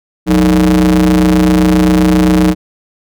square ring-modulated tone, 65.2 Hz, C2, 5 cents flat, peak -4 dBFS, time 0.26-2.55 s, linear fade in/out 50 ms, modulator 247 Hz, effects none

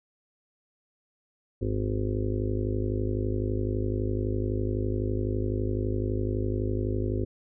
harmonic tone, 51.91 Hz, G#1, in tune, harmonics 1 / 2 / 4 / 5 / 6 / 7 / 8 / 9 / 10, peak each -32 / -29 / -43 / -34 / -44 / -33 / -36 / -45 / -41 dBFS, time 1.61-7.25 s, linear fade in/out 10 ms, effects none

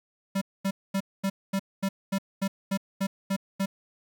square tone bursts, 194.8 Hz, G3, 11 cents flat, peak -25 dBFS, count 12, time 0.35-3.66 s, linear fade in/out 10 ms, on 65 ms, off 230 ms, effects 10-bit

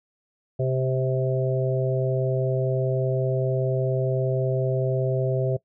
harmonic tone with a mistuned harmonic, 130.7 Hz, C3, 1 cent flat, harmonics 1 / 3 / 4 / 5, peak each -23 / -28 / -29 / -30 dBFS, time 0.59-5.57 s, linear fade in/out 10 ms, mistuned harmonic 5, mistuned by -15 cents, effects noise-tail reverb RT60 0.1 s tail -20 dB re dry

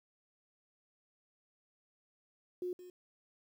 sine tone with echo, 360 Hz, F#4, 47 cents flat, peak -35 dBFS, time 2.62-2.73 s, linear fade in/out 2 ms, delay 170 ms, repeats 1, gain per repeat -14 dB, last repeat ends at 2.9 s, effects 11-bit

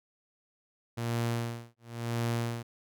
sawtooth tone with tremolo, 117.4 Hz, A#2, 13 cents sharp, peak -24 dBFS, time 0.97-2.63 s, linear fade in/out 10 ms, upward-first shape sine, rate 0.95 Hz, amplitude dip 100%, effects none

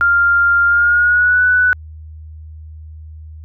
sine tone with pitch glide, 1396.9 to 1488.5 Hz, F6 to F#6, 0 to +10 cents, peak -9 dBFS, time 0.01-1.73 s, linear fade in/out 0 ms, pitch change +110 cents, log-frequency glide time 0.66-1.43 s, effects added 78 Hz sine -31 dBFS peak until 3.44 s

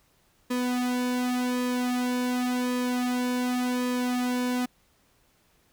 sawtooth tone with flanger, 248.6 Hz, B3, 12 cents sharp, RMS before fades -27 dBFS, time 0.5-4.66 s, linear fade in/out 10 ms, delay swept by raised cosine 1.4 to 2.5 ms, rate 0.89 Hz, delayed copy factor -0.95, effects pink hiss -65 dBFS RMS until 5.72 s

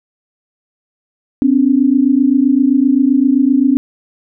sine tone pair together, 256.2 / 283.9 Hz, C4 / C#4, -36 / +41 cents, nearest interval major second, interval 177 cents, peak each -11 dBFS, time 1.42-3.77 s, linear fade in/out 0 ms, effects none

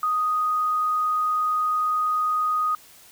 sine tone, 1244.5 Hz, D#6, in tune, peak -20 dBFS, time 0.03-2.75 s, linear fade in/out 2 ms, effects white hiss -50 dBFS RMS until 3.11 s

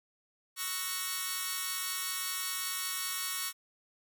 5% pulse chord, F# dominant seventh, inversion second, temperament equal, 1108.7 / 1318.5 / 1480 / 1864.7 Hz, C#6 / E6 / F#6 / A#6, 0 / 0 / 0 / 0 cents, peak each -25 / -30 / -30 / -28 dBFS, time 0.56-3.53 s, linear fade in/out 50 ms, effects none

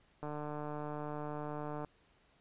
click train, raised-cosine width 1 ms, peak -28 dBFS, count 242, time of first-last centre 0.23-1.847 s, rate 149 Hz, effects pink hiss -69 dBFS RMS until 2.4 s + resampled to 8000 Hz

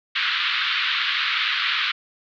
white band-pass noise, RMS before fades -23 dBFS, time 0.15-1.92 s, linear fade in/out 10 ms, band 1200 to 3900 Hz, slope 48 dB/octave, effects none

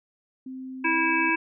sine tone, 260.3 Hz, C4, 9 cents flat, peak -34 dBFS, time 0.46-1.3 s, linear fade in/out 5 ms
harmonic tone, 326.5 Hz, E4, 17 cents flat, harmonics 1 / 3 / 5 / 7 / 8, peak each -27 / -27 / -27 / -27 / -27 dBFS, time 0.84-1.36 s, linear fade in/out 10 ms
effects none

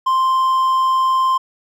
triangle tone, 1046.5 Hz, C6, in tune, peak -11 dBFS, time 0.06-1.38 s, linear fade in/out 10 ms, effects none

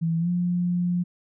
sine tone with pitch glide, 164.81 to 176.64 Hz, E3 to F3, 0 to +20 cents, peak -21 dBFS, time 0.01-1.04 s, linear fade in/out 20 ms, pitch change +120 cents, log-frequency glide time 0.19-0.29 s, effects none

